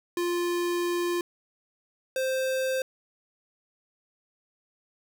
square tone pair in turn, 349.2 / 523.2 Hz, F4 / C5, 0 / 0 cents, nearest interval perfect fifth, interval 700 cents, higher second, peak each -26 / -26 dBFS, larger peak neither, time 0.17-1.21 / 2.16-2.82 s, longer first, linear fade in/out 2 ms, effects none

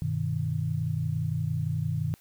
sine chord, G augmented, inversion none, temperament equal with one note detuned, 98 / 124.04 / 155.56 Hz, G2 / B2 / D#3, 0 / +8 / 0 cents, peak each -32 / -31 / -29 dBFS, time 0.02-2.14 s, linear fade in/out 0 ms, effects white hiss -60 dBFS RMS until 2.2 s

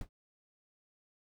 brown noise with exponential decay, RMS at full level -35 dBFS, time 0.01-0.09 s, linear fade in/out 2 ms, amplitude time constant 17 ms, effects none

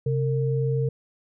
sine tone pair together, 133.76 / 457.1 Hz, C3 / A#4, +39 / -34 cents, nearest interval octave + major sixth, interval 2127 cents, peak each -22 / -27 dBFS, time 0.06-0.89 s, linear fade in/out 5 ms, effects none

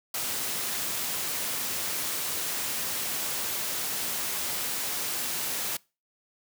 white noise, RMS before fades -31 dBFS, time 0.14-5.77 s, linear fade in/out 5 ms, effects noise-tail reverb RT60 0.3 s tail -24 dB re dry + high-pass 100 Hz 12 dB/octave

